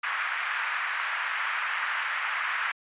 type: band-pass noise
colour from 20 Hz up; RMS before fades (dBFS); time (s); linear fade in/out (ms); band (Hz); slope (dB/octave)
pink; -30; 0.03-2.72; 10; 1200 to 2300; 24
effects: resampled to 8000 Hz